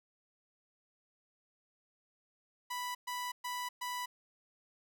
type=tone bursts; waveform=sawtooth; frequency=987.8 Hz; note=B5; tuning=in tune; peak=-33 dBFS; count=4; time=2.7-4.06 s; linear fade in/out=10 ms; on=250 ms; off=120 ms; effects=none